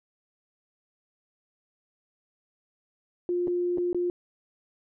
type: tone with dropouts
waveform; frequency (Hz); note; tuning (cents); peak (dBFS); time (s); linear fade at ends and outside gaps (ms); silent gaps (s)
sine; 353.3; F4; +20; -24; 3.29-4.1; 1; 3.473-3.479 / 3.775-3.782 / 3.93-3.946
effects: none

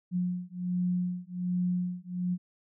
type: beating tone pair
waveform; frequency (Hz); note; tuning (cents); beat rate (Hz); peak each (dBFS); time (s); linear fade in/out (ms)
sine; 178.7 / 180; F3 / F#3; +40 / -47; 1.3; -31; 0.11-2.38; 50
effects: none

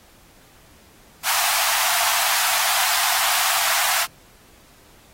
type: high-pass noise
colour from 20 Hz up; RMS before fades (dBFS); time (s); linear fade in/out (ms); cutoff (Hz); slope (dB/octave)
pink; -21; 1.23-4.07; 50; 670; 96
effects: pink hiss -52 dBFS RMS until 5.13 s + AAC 48 kbps

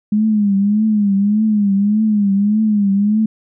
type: tone with vibrato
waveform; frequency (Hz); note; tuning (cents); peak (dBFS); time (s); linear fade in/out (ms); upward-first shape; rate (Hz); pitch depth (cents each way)
sine; 207; G#3; -5; -11; 0.12-3.26; 5; triangle; 1.7; 110
effects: none

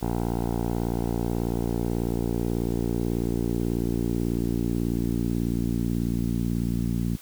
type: tone with low-pass filter sweep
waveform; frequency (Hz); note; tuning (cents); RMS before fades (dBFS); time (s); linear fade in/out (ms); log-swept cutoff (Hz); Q
10% pulse; 58.27; A#1; 0; -26; 0.01-7.17; 20; 750 to 210; 1.6
effects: white hiss -48 dBFS RMS until 7.21 s

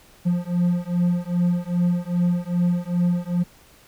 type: beating tone pair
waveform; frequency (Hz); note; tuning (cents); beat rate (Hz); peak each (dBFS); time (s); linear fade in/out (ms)
triangle; 174.61 / 177.11; F3 / F3; 0 / +25; 2.5; -20; 0.25-3.44; 20
effects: pink hiss -52 dBFS RMS until 3.87 s

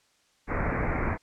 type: low-pass noise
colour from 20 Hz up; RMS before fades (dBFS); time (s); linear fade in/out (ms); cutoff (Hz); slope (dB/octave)
pink; -28; 0.47-1.18; 50; 2300; 96
effects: white hiss -66 dBFS RMS until 1.22 s + low-pass 7000 Hz 12 dB/octave

